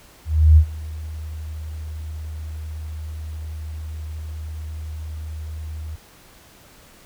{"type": "tone with ADSR envelope", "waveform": "sine", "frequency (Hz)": 77.8, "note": "D#2", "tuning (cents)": 0, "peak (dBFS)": -6, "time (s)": [0.25, 5.96], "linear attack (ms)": 320, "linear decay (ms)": 79, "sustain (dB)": -22, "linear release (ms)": 9, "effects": ["pink hiss -49 dBFS RMS until 7.05 s"]}